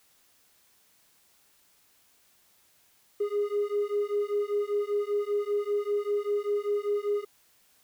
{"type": "beating tone pair", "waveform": "triangle", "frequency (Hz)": [408.9, 414], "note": ["G#4", "G#4"], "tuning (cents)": [-27, -5], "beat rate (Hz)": 5.1, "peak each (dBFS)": -26, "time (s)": [3.2, 7.25], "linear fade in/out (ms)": 10, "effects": ["tanh soft clip ceiling -20 dBFS", "white hiss -64 dBFS RMS until 7.83 s"]}